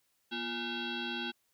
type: tone with frequency modulation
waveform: sine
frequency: 1525 Hz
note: G6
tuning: 48 cents flat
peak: -34 dBFS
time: 0.31-1.32 s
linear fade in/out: 20 ms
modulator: 588 Hz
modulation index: 4
effects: white hiss -75 dBFS RMS until 1.53 s